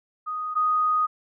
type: tone pair in turn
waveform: sine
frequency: 1244.5 / 1244.5 Hz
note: D#6 / D#6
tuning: 0 / 0 cents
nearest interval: unison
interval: 0 cents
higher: neither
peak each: -27 / -19 dBFS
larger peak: second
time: 0.26-0.55 / 0.55-1.07 s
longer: second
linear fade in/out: 20 ms
effects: none